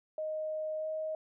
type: tone with pitch glide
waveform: sine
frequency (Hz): 622.3 to 627.7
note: D#5 to D#5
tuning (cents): 0 to +15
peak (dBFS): -33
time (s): 0.18-1.15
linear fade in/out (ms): 2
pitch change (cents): +15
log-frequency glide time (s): 0.78-0.87
effects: none